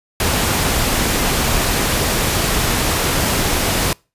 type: noise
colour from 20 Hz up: pink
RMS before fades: -17 dBFS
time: 0.2-3.93 s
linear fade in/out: 2 ms
effects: noise-tail reverb RT60 0.3 s tail -26 dB re dry + resampled to 32000 Hz